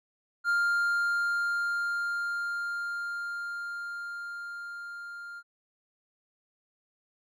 triangle tone with level ramp, 1400 Hz, F6, 4 cents sharp, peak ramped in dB -21 to -38 dBFS, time 0.44-5.43 s, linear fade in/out 50 ms, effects none

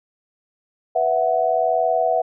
sine chord, B suspended fourth, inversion none, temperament equal, 493.9 / 659.3 / 740 Hz, B4 / E5 / F#5, 0 / 0 / 0 cents, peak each -24 / -19 / -20 dBFS, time 0.95-2.22 s, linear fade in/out 10 ms, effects none

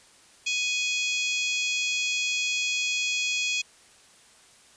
harmonic tone with a mistuned harmonic, 834 Hz, G#5, 7 cents sharp, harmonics 3 / 4 / 5 / 6 / 7 / 8 / 9, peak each -27 / -31 / -36 / -38 / -39 / -35 / -40 dBFS, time 0.46-3.62 s, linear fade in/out 10 ms, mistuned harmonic 5, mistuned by +61 cents, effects white hiss -55 dBFS RMS until 4.76 s + resampled to 22050 Hz

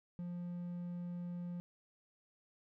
triangle tone, 175.4 Hz, F3, 8 cents sharp, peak -38 dBFS, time 0.19-1.6 s, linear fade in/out 0 ms, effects none

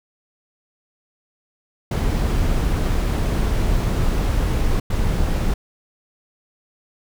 brown noise bursts at uneven times, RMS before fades -19 dBFS, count 2, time 1.91-4.8 / 4.9-5.54 s, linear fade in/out 5 ms, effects none

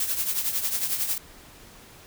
blue noise with tremolo, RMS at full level -24 dBFS, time 0-1.18 s, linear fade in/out 2 ms, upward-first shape triangle, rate 11 Hz, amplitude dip 70%, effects pink hiss -49 dBFS RMS until 2.06 s

